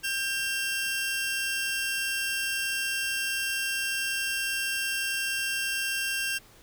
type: tone pair together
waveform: sawtooth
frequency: 1590.4 / 2731 Hz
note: G6 / F7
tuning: +25 / -39 cents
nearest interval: major sixth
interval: 936 cents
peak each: -27 dBFS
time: 0.03-6.39 s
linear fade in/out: 20 ms
effects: pink hiss -55 dBFS RMS until 6.62 s